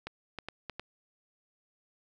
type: clicks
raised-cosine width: 0.3 ms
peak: -22 dBFS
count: 5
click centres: 0.07 / 0.387 / 0.486 / 0.697 / 0.796 s
effects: none